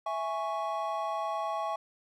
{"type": "chord", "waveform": "triangle", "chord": "C# minor", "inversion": "first", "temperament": "equal", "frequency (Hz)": [659.3, 830.6, 1108.7], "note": ["E5", "G#5", "C#6"], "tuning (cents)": [0, 0, 0], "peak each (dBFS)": -33, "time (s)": [0.06, 1.76], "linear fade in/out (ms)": 5, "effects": []}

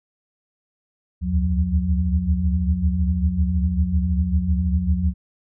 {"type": "tone cluster", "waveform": "sine", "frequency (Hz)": [70.5, 75.9, 83.2, 181.2], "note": ["C#2", "D#2", "E2", "F#3"], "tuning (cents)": [30, -42, 17, -36], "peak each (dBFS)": -23, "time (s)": [1.21, 5.14], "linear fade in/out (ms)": 50, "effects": []}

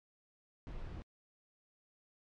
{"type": "noise", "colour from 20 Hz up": "brown", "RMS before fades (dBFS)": -44, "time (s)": [0.67, 1.02], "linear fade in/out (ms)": 0, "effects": ["low-pass 4000 Hz 12 dB/octave", "MP3 64 kbps"]}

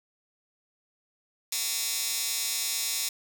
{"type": "tone with high-pass filter", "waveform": "15% pulse", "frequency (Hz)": 229, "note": "A#3", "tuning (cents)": -31, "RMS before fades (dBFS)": -30, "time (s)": [1.52, 3.09], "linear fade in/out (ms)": 5, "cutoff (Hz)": 5200, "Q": 0.85, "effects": []}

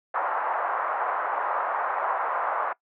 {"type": "band-pass noise", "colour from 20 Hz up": "white", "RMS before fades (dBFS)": -27, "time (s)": [0.14, 2.73], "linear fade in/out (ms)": 5, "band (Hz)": [650, 1300], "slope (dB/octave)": 24, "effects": ["noise-tail reverb RT60 0.1 s tail -21 dB re dry", "low-pass 2000 Hz 12 dB/octave"]}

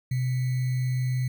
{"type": "tone with sample-and-hold", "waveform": "sine", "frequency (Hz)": 127.4, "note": "C3", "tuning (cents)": -46, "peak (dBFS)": -23, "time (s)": [0.11, 1.28], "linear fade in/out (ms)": 5, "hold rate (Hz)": 2100, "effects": []}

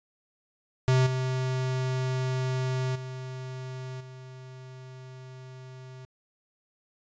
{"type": "tone with level steps", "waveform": "square", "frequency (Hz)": 129.4, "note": "C3", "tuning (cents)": -19, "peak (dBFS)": [-20, -27, -36, -43], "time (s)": [0.88, 6.05], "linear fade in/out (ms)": 0, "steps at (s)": [1.06, 2.95, 4], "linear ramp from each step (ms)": 10, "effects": ["resampled to 16000 Hz"]}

